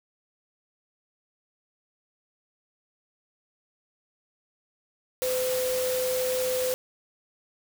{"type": "tone in noise", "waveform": "sine", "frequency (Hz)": 509, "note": "C5", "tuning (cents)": -48, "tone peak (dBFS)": -25, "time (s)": [5.22, 6.74], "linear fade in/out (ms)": 0, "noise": "white", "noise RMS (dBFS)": -33, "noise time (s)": [5.22, 6.74], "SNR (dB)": 5, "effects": []}